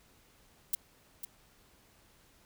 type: noise with echo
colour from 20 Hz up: violet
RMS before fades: -29 dBFS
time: 0.73-0.75 s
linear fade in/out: 5 ms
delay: 500 ms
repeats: 1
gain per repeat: -10 dB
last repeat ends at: 1.25 s
effects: pink hiss -64 dBFS RMS until 2.45 s